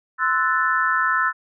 sine chord, F# half-diminished seventh, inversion second, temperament equal with one note detuned, 1038.1 / 1318.5 / 1480 / 1760 Hz, C6 / E6 / F#6 / A6, -14 / 0 / 0 / 0 cents, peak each -25 / -21 / -23 / -23 dBFS, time 0.18-1.33 s, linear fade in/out 50 ms, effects none

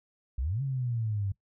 sine exponential two-way sweep, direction up then down, 56 to 139.8 to 96 Hz, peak -28 dBFS, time 0.38-1.32 s, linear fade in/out 5 ms, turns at 0.62 s, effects noise-tail reverb RT60 0.1 s tail -19 dB re dry

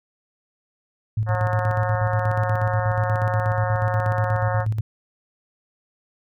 sine tone with tremolo, 108.5 Hz, A2, 24 cents flat, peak -18 dBFS, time 1.17-4.81 s, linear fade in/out 5 ms, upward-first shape square, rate 8.3 Hz, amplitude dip 55%
harmonic tone, 180.9 Hz, F#3, 39 cents flat, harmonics 3 / 4 / 5 / 6 / 7 / 8 / 9 / 10, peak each -27 / -29 / -31 / -33 / -34 / -35 / -36 / -37 dBFS, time 1.26-4.66 s, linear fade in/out 50 ms
effects none

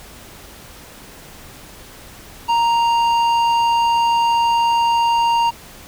sine tone with tanh clipping, 932.3 Hz, A#5, in tune, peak -15 dBFS, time 2.48-5.51 s, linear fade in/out 20 ms, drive 11 dB, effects pink hiss -40 dBFS RMS until 5.87 s

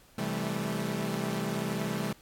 sawtooth chord, A minor seventh, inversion first, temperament equal with one note detuned, 130.81 / 164.81 / 196 / 216.8 Hz, C3 / E3 / G3 / A3, 0 / 0 / 0 / -25 cents, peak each -34 / -32 / -31 / -31 dBFS, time 0.18-2.13 s, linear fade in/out 5 ms, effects pink hiss -59 dBFS RMS until 2.21 s + AAC 64 kbps

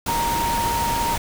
sine tone in noise, 932.3 Hz, A#5, in tune, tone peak -21 dBFS, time 0.08-1.16 s, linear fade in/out 5 ms, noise pink, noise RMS -26 dBFS, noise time 0.06-1.18 s, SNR +2 dB, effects none

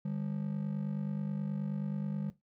triangle ring-modulated tone, 174.61 Hz, F3, in tune, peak -28 dBFS, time 0.05-2.3 s, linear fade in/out 0 ms, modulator 24.7 Hz, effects noise-tail reverb RT60 0.2 s tail -17 dB re dry

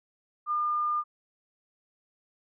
sine tone, 1207 Hz, D6, 47 cents sharp, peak -25 dBFS, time 0.46-1.04 s, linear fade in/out 50 ms, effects none

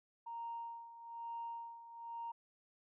sine tone with tremolo, 930 Hz, A#5, 4 cents flat, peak -40 dBFS, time 0.26-2.32 s, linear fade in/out 10 ms, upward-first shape sine, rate 1.1 Hz, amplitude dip 75%, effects tanh soft clip ceiling -36 dBFS

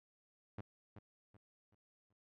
sawtooth tone with echo, 103.83 Hz, G#2, in tune, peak -39 dBFS, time 0.58-0.61 s, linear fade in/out 5 ms, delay 380 ms, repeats 4, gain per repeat -9 dB, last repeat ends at 2.13 s, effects low-pass 2000 Hz 12 dB/octave

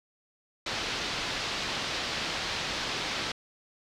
white low-pass noise, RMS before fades -33 dBFS, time 0.66-3.32 s, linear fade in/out 5 ms, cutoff 4800 Hz, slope 24 dB/octave, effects none

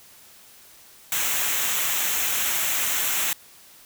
white noise with comb filter, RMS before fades -24 dBFS, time 1.12-3.33 s, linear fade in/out 2 ms, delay 0.21 ms, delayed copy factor -0.6, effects white hiss -50 dBFS RMS until 3.85 s

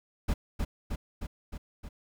brown noise with echo, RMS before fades -27 dBFS, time 0.28-0.34 s, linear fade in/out 10 ms, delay 310 ms, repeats 5, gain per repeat -3 dB, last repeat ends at 1.89 s, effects none

